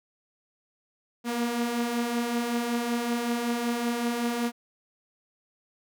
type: beating tone pair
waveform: sawtooth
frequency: 233.1 / 238.4 Hz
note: A#3 / A#3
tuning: 0 / +39 cents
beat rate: 5.3 Hz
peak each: -30 / -23 dBFS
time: 1.24-4.52 s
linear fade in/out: 50 ms
effects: none